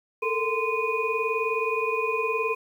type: tone cluster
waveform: sine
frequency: 437.1 / 456.3 / 1032 / 2470 Hz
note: A4 / A#4 / C6 / D#7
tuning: -11 / -37 / -24 / -13 cents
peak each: -29 dBFS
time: 0.22-2.55 s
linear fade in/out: 10 ms
effects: 9-bit